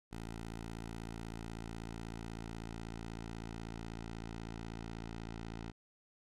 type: tone with low-pass filter sweep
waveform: 10% pulse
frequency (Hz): 56.2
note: A1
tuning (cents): +37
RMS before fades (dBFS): -45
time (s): 0.11-5.72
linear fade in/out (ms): 20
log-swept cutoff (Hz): 11000 to 5600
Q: 0.83
effects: none